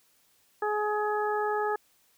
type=harmonic tone; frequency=420.9 Hz; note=G#4; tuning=23 cents sharp; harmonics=1 / 2 / 3 / 4; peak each=-29 / -30 / -34 / -36 dBFS; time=0.62-1.76 s; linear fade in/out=5 ms; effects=white hiss -66 dBFS RMS until 2.17 s